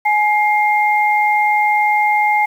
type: tone pair together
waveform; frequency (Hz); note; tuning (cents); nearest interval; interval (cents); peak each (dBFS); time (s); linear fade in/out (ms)
sine; 840.1 / 2117; G#5 / C7; +20 / +20; octave + major third; 1600; -13 / -16; 0.05-2.46; 10
effects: 7-bit